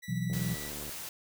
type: tone with tremolo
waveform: sawtooth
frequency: 1958 Hz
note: B6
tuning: 15 cents flat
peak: -39 dBFS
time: 0.02-0.7 s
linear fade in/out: 20 ms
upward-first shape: triangle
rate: 15 Hz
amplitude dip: 40%
type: chord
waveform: sine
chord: B suspended fourth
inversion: none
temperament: just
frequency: 123.47 / 164.63 / 185.21 Hz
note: B2 / E3 / F#3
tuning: 0 / -2 / +2 cents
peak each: -34 dBFS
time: 0.08-0.55 s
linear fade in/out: 10 ms
type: click train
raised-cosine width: 2 ms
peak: -32 dBFS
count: 45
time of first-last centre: 0.3-0.894 s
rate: 74.1 Hz
type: noise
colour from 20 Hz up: white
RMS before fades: -41 dBFS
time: 0.33-1.09 s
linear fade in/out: 2 ms
effects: none